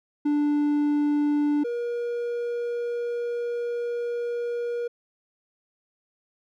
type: tone pair in turn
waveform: triangle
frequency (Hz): 293.7 / 476.6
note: D4 / A#4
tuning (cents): 0 / +38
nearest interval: minor sixth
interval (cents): 838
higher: second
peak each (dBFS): -18 / -24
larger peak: first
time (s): 0.25-1.64 / 1.64-4.88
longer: second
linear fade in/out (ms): 10
effects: none